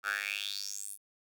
10% pulse tone with high-pass filter sweep, 100.8 Hz, G2, 49 cents sharp, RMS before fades -37 dBFS, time 0.03-0.98 s, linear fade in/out 50 ms, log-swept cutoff 1300 to 11000 Hz, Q 5.7, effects none

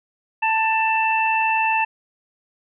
harmonic tone, 887 Hz, A5, 14 cents sharp, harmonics 1 / 2 / 3, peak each -19 / -27 / -21 dBFS, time 0.42-1.85 s, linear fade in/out 10 ms, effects none

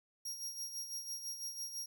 sawtooth tone with tremolo, 5620 Hz, F8, 10 cents sharp, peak -36 dBFS, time 0.25-1.86 s, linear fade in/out 5 ms, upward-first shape sine, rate 6 Hz, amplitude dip 60%, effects none

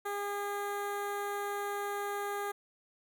15% pulse tone with notch filter, 406.2 Hz, G#4, 38 cents flat, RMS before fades -36 dBFS, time 0.05-2.52 s, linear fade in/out 10 ms, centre 4800 Hz, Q 0.83, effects none

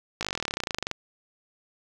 slowing click train, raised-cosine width 0.2 ms, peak -11 dBFS, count 25, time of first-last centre 0.21-0.913 s, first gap 18 ms, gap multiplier 1.04, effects 8-bit

